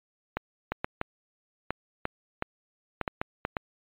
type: clicks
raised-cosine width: 0.5 ms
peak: -13 dBFS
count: 12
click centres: 0.37 / 0.72 / 0.845 / 1.014 / 1.706 / 2.054 / 2.424 / 3.013 / 3.078 / 3.215 / 3.451 / 3.568 s
effects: resampled to 8000 Hz